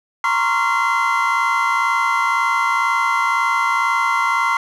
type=tone cluster; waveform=triangle; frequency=933 / 1054 / 1116 / 1379 / 2054 Hz; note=A#5 / C6 / C#6 / F6 / C7; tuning=+1 / +12 / +11 / -22 / -33 cents; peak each=-20 dBFS; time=0.24-4.57 s; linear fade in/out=2 ms; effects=none